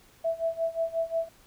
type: tone with tremolo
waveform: sine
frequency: 659.3 Hz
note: E5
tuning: in tune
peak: -23 dBFS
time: 0.24-1.29 s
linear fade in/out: 10 ms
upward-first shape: sine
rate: 5.6 Hz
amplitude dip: 90%
effects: pink hiss -58 dBFS RMS until 1.46 s